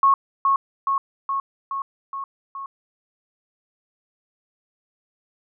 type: tone with echo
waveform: sine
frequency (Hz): 1096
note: C#6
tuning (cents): -20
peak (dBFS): -12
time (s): 0.03-0.14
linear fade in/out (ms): 2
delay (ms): 420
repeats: 6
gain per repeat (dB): -3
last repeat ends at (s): 2.66
effects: none